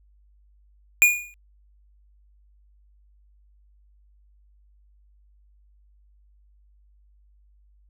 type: tone with exponential decay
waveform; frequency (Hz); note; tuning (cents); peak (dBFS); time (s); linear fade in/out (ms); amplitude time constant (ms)
square; 2438; D#7; -36; -10; 1.02-1.34; 0; 68
effects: added 50 Hz sine -55 dBFS peak until 7.89 s

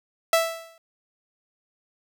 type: tone with exponential decay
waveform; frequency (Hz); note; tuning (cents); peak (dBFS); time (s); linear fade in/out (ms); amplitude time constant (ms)
sawtooth; 659.3; E5; 0; -11; 0.33-0.78; 2; 97
effects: none

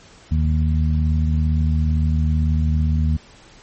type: harmonic tone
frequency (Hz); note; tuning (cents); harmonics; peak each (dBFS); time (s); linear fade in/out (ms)
77.78; D#2; 0; 1 / 2 / 3; -16 / -22 / -26; 0.31-3.17; 10
effects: pink hiss -47 dBFS RMS until 3.62 s + MP3 32 kbps

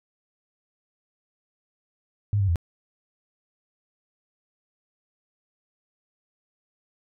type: tone with pitch steps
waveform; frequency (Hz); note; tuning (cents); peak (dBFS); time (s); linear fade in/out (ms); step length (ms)
sine; 102.7 / 98 / 84.7; G#2 / G2 / E2; -19 / 0 / +48; -19; 2.33-2.558; 0; 76
effects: none

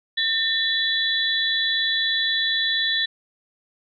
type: tone cluster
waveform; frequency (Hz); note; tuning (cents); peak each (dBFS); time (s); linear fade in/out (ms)
sine; 1811 / 3437 / 3939; A6 / A7 / B7; +49 / -41 / -5; -24; 0.17-3.06; 10
effects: none

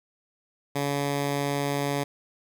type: tone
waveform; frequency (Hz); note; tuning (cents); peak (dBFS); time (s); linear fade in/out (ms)
10% pulse; 142; C#3; +42; -17; 0.75-2.04; 10
effects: none

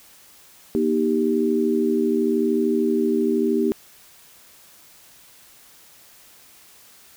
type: chord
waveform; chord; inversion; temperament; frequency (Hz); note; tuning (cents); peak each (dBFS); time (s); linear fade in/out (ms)
sine; Eb major; second; equal with one note detuned; 238.1 / 311.1 / 392; Bb3 / Eb4 / G4; +37 / 0 / 0; -22 / -23 / -21; 0.75-3.72; 0
effects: white hiss -50 dBFS RMS until 7.16 s

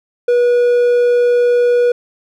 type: tone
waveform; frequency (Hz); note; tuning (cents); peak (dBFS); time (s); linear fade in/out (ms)
triangle; 484.9; B4; -32; -7; 0.28-1.92; 5
effects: none

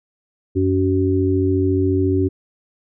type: harmonic tone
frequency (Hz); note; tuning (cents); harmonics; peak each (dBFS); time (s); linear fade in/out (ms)
94.2; F#2; +32; 1 / 3 / 4; -19 / -19 / -19; 0.55-2.29; 20
effects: none

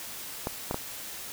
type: clicks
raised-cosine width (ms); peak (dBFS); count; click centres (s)
1; -15; 3; 0.471 / 0.711 / 0.744
effects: white hiss -40 dBFS RMS until 1.32 s

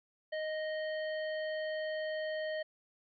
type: harmonic tone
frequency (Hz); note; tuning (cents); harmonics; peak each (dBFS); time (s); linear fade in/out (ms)
622.3; D#5; 0; 1 / 3 / 5 / 7; -35 / -42 / -49 / -54; 0.32-2.63; 10
effects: none

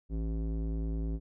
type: tone with low-pass filter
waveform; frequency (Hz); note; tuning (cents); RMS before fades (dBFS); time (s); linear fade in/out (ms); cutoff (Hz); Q
square; 54.8; A1; -6; -33; 0.09-1.2; 50; 320; 1.5
effects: none

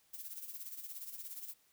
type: noise with tremolo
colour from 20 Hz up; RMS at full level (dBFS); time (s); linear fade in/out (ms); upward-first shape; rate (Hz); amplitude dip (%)
violet; -44; 0.13-1.54; 10; sine; 17; 65
effects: white hiss -71 dBFS RMS until 1.72 s

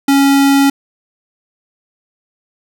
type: tone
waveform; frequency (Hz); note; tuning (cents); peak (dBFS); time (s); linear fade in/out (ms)
square; 277.2; C#4; 0; -8; 0.08-0.7; 5
effects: none

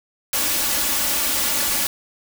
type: noise with comb filter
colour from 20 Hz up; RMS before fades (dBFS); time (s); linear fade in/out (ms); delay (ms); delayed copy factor
white; -21; 0.33-1.87; 2; 3.5; +0.6
effects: none

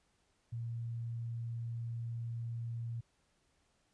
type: tone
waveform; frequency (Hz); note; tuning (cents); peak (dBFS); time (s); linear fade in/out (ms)
sine; 116.54; A#2; 0; -37; 0.52-3.01; 10
effects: pink hiss -75 dBFS RMS until 3.93 s + resampled to 22050 Hz

